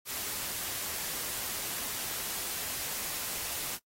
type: noise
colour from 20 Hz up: white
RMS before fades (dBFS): -36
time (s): 0.05-3.79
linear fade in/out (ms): 50
effects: noise-tail reverb RT60 0.1 s tail -20 dB re dry + AAC 48 kbps